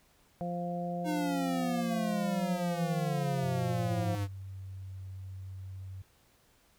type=harmonic tone; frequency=174.61 Hz; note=F3; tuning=in tune; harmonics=1 / 2 / 3 / 4; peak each=-35 / -46 / -39 / -38 dBFS; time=0.41-4.15 s; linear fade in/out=0 ms
type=exponential sweep; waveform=square; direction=down; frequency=311.1 to 98.9 Hz; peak=-32 dBFS; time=1.04-4.28 s; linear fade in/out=50 ms
type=tone with pitch glide; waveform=sine; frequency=98 to 94.83 Hz; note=G2 to F#2; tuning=0 to +43 cents; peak=-40 dBFS; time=3.43-6.02 s; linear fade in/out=5 ms; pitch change=-57 cents; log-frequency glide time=3.72-4.92 s
effects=pink hiss -66 dBFS RMS until 6.78 s